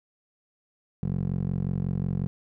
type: tone with band-pass filter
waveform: 15% pulse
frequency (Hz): 45.52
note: F#1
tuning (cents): -28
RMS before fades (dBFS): -28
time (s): 1.03-2.27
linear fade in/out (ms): 0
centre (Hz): 170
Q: 1.9
effects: none